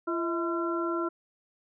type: harmonic tone with a mistuned harmonic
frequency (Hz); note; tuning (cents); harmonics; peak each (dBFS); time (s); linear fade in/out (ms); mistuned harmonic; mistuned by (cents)
340; F4; -46; 1 / 2 / 3 / 4; -29 / -37 / -38 / -33; 0.07-1.09; 10; 2; -90
effects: none